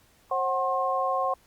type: tone cluster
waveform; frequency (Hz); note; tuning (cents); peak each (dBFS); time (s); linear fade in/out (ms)
sine; 534 / 744 / 1068; C5 / F#5 / C6; +35 / +9 / +35; -29 / -28 / -27; 0.31-1.34; 5
effects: pink hiss -61 dBFS RMS until 1.46 s + Opus 48 kbps